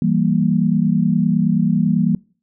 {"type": "chord", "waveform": "sine", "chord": "E diminished", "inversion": "none", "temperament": "equal with one note detuned", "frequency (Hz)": [164.81, 194.53, 233.1], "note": ["E3", "G3", "Bb3"], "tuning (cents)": [0, -13, 0], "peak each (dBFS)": -18, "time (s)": [0.02, 2.15], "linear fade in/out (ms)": 2, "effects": ["noise-tail reverb RT60 0.4 s tail -24 dB re dry"]}